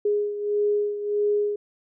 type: beating tone pair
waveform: sine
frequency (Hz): 413.7 / 415.3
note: G#4 / G#4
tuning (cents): -7 / 0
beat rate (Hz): 1.6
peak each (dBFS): -22 / -28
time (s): 0.05-1.56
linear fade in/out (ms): 5
effects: none